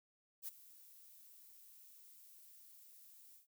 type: noise with ADSR envelope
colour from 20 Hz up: violet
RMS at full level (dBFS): -43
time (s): 0.42-3.47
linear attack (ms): 57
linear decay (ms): 19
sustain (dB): -18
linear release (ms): 120
effects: noise-tail reverb RT60 0.1 s tail -25 dB re dry